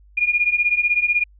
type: beating tone pair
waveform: sine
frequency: 2419 / 2435 Hz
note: D#7 / D#7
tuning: -49 / -38 cents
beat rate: 16 Hz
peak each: -20 / -18 dBFS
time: 0.17-1.24 s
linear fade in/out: 10 ms
effects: added 50 Hz sine -47 dBFS peak until 1.39 s